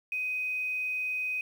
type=tone with quantisation; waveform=sine; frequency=2508 Hz; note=D#7; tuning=13 cents sharp; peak=-29 dBFS; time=0.12-1.41 s; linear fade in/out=2 ms; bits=9; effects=none